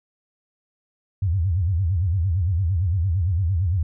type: tone with vibrato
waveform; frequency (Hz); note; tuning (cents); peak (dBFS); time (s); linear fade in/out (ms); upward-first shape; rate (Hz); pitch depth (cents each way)
sine; 89.4; F2; +41; -18; 1.22-3.83; 5; sine; 8.8; 210
effects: none